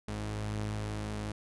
sawtooth tone pair together, 53.27 / 105.6 Hz, G#1 / G#2, +45 / +29 cents, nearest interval octave, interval 1184 cents, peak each -36 / -31 dBFS, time 0.08-1.32 s, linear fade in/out 5 ms, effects resampled to 24000 Hz

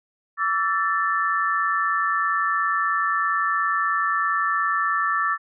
sine tone cluster, 1148 / 1325 / 1766 Hz, D6 / E6 / A6, -40 / +9 / +6 cents, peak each -24 dBFS, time 0.37-5.38 s, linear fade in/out 50 ms, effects none

